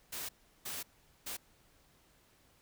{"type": "noise bursts at uneven times", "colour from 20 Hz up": "white", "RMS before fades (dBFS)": -41, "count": 3, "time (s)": [[0.12, 0.29], [0.65, 0.83], [1.26, 1.37]], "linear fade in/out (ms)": 10, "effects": ["pink hiss -67 dBFS RMS until 2.61 s"]}